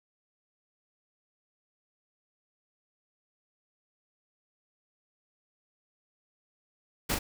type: noise with echo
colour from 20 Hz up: pink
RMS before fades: -29 dBFS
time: 7.09-7.15 s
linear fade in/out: 10 ms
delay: 40 ms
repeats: 1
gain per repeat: -4 dB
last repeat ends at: 7.19 s
effects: none